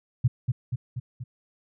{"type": "tone with echo", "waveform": "sine", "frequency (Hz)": 123.3, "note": "B2", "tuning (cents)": -2, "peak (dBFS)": -16, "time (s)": [0.24, 0.28], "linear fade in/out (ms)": 10, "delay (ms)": 240, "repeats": 4, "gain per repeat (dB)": -4, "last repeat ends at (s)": 1.24, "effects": []}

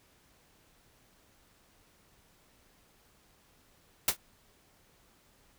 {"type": "noise with exponential decay", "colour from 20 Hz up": "white", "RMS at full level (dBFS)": -20, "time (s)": [4.08, 4.17], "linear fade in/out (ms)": 5, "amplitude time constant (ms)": 19, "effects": ["pink hiss -65 dBFS RMS until 5.58 s"]}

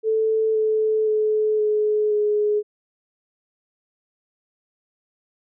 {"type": "tone with pitch steps", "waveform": "sine", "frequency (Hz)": [440, 434.7, 429.5, 424.3, 419.2], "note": ["A4", "A4", "A4", "G#4", "G#4"], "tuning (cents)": [0, -21, -42, 37, 16], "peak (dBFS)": -17, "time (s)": [0.03, 2.63], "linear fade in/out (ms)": 50, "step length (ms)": 520, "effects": []}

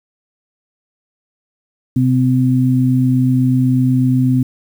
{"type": "tone pair together", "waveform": "sine", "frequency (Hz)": [128.1, 256.2], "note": ["C3", "C4"], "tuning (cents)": [-36, -36], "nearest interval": "octave", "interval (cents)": 1200, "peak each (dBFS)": -13, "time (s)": [1.96, 4.43], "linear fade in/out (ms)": 5, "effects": ["7-bit"]}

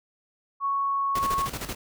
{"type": "tone with pitch glide", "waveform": "sine", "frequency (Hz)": [1108.7, 1102.3], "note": ["C#6", "C#6"], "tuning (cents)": [0, -10], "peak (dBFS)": -23, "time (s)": [0.6, 1.49], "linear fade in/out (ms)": 50, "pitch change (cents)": -10, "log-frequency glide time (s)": [0.82, 1.37]}
{"type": "noise with tremolo", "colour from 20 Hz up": "pink", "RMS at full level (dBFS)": -32, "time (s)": [1.15, 1.75], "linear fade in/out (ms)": 5, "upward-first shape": "square", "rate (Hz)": 13, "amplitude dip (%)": 65}
{"effects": []}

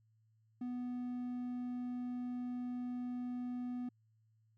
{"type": "tone", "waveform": "triangle", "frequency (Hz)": 246.9, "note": "B3", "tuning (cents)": 0, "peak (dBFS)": -36, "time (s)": [0.61, 3.89], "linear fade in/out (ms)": 5, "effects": ["added 110 Hz sine -69 dBFS peak until 4.57 s"]}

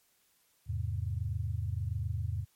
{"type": "chord", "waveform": "sine", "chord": "E augmented", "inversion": "none", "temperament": "equal", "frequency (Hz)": [82.41, 103.83, 130.81], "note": ["E2", "G#2", "B#2"], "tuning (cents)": [0, 0, 0], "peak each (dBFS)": [-35, -34, -39], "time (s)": [0.66, 2.46], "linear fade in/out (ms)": 50, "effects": ["white hiss -70 dBFS RMS until 2.55 s", "MP3 64 kbps"]}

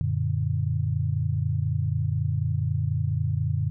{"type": "chord", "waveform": "sine", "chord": "Gb augmented", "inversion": "none", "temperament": "equal", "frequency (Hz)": [92.5, 116.54, 146.83], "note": ["Gb2", "Bb2", "D3"], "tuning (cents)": [0, 0, 0], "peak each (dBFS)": -27, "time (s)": [0.01, 3.7], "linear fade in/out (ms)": 0, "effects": []}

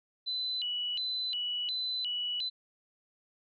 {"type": "tone with vibrato", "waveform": "sine", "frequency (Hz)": 3440, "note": "A7", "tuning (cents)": -40, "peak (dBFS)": -31, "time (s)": [0.26, 2.5], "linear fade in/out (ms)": 20, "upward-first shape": "square", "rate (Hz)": 1.4, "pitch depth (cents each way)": 270, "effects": []}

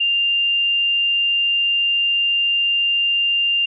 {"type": "tone", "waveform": "sine", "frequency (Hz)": 2794, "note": "F7", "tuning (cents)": 0, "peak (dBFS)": -15, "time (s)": [0, 3.66], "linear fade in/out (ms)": 10, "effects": []}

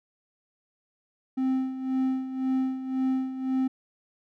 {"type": "tone with tremolo", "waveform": "triangle", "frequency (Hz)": 261.6, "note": "C4", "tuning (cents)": 0, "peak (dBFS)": -20, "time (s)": [1.37, 3.68], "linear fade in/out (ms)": 10, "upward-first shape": "sine", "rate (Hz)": 1.9, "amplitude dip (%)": 70, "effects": []}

